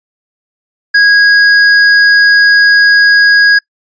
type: tone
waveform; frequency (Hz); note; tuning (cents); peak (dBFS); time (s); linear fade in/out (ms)
square; 1650; G#6; -12; -4; 0.94-3.59; 10
effects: noise-tail reverb RT60 0.1 s tail -25 dB re dry + resampled to 16000 Hz